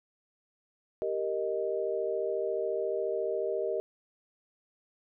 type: chord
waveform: sine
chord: Eb major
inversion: first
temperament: equal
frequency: 392 / 466.2 / 622.3 Hz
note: G4 / Bb4 / Eb5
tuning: 0 / 0 / 0 cents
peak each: -33 dBFS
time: 1.02-3.8 s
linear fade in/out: 0 ms
effects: none